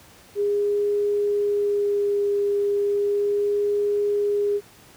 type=tone with vibrato; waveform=sine; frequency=408.1 Hz; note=G#4; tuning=30 cents flat; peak=-19 dBFS; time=0.35-4.61 s; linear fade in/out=50 ms; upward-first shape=sine; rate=0.35 Hz; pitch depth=11 cents each way; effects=pink hiss -50 dBFS RMS until 4.96 s + high-pass 60 Hz 12 dB/octave

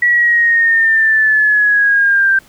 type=linear sweep; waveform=sine; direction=down; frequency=1940 to 1566 Hz; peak=-8 dBFS; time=0.02-2.39 s; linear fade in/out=5 ms; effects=pink hiss -46 dBFS RMS until 2.48 s

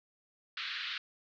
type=band-pass noise; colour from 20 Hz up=white; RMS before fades=-39 dBFS; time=0.57-0.98 s; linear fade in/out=2 ms; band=1300 to 4200 Hz; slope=48 dB/octave; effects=none

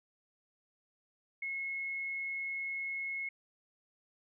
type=tone; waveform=sine; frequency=2175 Hz; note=C#7; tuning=33 cents flat; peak=-35 dBFS; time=1.42-3.29 s; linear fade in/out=5 ms; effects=none

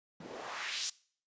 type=noise with band-pass filter sweep; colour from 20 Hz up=white; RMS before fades=-40 dBFS; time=0.2-0.9 s; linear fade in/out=5 ms; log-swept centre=220 to 6300 Hz; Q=1.6; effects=noise-tail reverb RT60 0.5 s tail -22 dB re dry + resampled to 16000 Hz

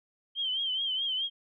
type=tone with vibrato; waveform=sine; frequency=3136 Hz; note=G7; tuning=in tune; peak=-28 dBFS; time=0.35-1.3 s; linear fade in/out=50 ms; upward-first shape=triangle; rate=4.7 Hz; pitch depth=92 cents each way; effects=none

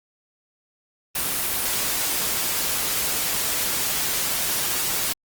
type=noise; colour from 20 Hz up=white; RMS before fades=-24 dBFS; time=1.15-5.13 s; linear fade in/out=5 ms; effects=Opus 24 kbps

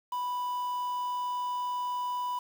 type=tone with quantisation; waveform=triangle; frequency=987.8 Hz; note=B5; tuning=in tune; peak=-28 dBFS; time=0.12-2.39 s; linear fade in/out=5 ms; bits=8; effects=none

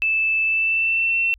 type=tone with pitch glide; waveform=sine; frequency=2632 to 2701 Hz; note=E7 to E7; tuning=-3 to +42 cents; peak=-17 dBFS; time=0.02-1.34 s; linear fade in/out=0 ms; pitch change=+45 cents; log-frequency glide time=0.44-1.19 s; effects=added 50 Hz sine -49 dBFS peak until 1.38 s

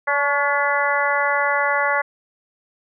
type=harmonic tone with a mistuned harmonic; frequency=286.2 Hz; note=D4; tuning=45 cents flat; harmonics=2 / 3 / 4 / 5 / 6 / 7; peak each=-24 / -24 / -24 / -24 / -24 / -24 dBFS; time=0.07-2.02 s; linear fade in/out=10 ms; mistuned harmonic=4; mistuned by=-34 cents; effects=none

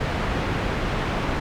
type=low-pass noise; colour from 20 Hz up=pink; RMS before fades=-25 dBFS; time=0-1.4 s; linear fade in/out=10 ms; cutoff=2400 Hz; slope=12 dB/octave; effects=none

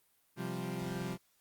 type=chord; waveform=30% pulse; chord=C suspended fourth; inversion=none; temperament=equal; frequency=130.81 / 174.61 / 196 Hz; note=C3 / F3 / G3; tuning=0 / 0 / 0 cents; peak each=-39 / -37 / -39 dBFS; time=0.36-1.18 s; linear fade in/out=50 ms; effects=white hiss -72 dBFS RMS until 1.4 s + Opus 32 kbps

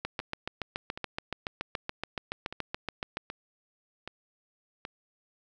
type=two click trains; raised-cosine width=0.3 ms; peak=-22 / -16 dBFS; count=7 / 23; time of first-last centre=0.2-4.851 / 0.05-3.171 s; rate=1.29 / 7.05 Hz; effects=none

